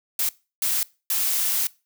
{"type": "noise bursts at uneven times", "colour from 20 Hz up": "blue", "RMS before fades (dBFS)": -23, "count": 3, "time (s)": [[0.19, 0.29], [0.62, 0.83], [1.1, 1.67]], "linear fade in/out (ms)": 2, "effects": ["noise-tail reverb RT60 0.3 s tail -22 dB re dry"]}